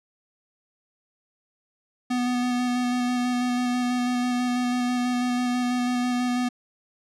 square tone with vibrato, 246.9 Hz, B3, in tune, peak -23 dBFS, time 2.1-6.49 s, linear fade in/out 10 ms, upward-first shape square, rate 6.1 Hz, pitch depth 11 cents each way, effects low-pass 8000 Hz 12 dB/octave

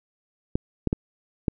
clicks, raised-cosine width 3 ms, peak -9 dBFS, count 4, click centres 0.555 / 0.873 / 0.929 / 1.482 s, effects none

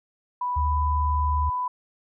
sine tone with pitch glide, 987.8 to 996.4 Hz, B5 to B5, 0 to +15 cents, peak -24 dBFS, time 0.41-1.68 s, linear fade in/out 5 ms, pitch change +15 cents, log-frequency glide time 0.63-0.78 s
sine tone, 75 Hz, D2, 37 cents sharp, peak -22 dBFS, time 0.56-1.5 s, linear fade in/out 10 ms
effects none

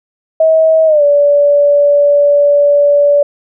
sine tone with pitch glide, 640 to 576.8 Hz, D#5 to D5, +49 to -31 cents, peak -5 dBFS, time 0.4-3.23 s, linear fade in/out 5 ms, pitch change -180 cents, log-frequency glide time 0.86-1.03 s, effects none

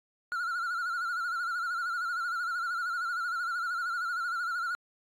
triangle tone with vibrato, 1400 Hz, F6, 4 cents sharp, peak -28 dBFS, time 0.32-4.75 s, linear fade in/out 0 ms, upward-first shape sine, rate 13 Hz, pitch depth 82 cents each way, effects AAC 64 kbps

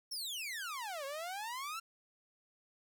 sawtooth exponential two-way sweep, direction down then up, 5600 to 536 to 1376 Hz, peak -36 dBFS, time 0.11-1.8 s, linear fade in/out 10 ms, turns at 1.05 s, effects none

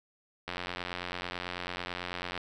click train, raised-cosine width 0.3 ms, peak -19 dBFS, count 170, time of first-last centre 0.48-2.377 s, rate 89.1 Hz, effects none

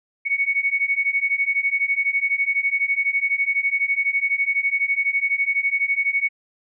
sine beating tone pair, 2217 / 2229 Hz, C#7 / C#7, 0 / +9 cents, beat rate 12 Hz, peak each -22 / -21 dBFS, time 0.25-6.29 s, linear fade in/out 20 ms, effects none

